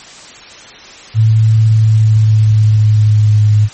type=tone with pitch glide; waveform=sine; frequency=110.3 to 105.68 Hz; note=A2 to G#2; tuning=+5 to +31 cents; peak=-5 dBFS; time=1.14-3.69 s; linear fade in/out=50 ms; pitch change=-74 cents; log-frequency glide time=1.59-3.48 s; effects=white hiss -34 dBFS RMS until 3.73 s + MP3 32 kbps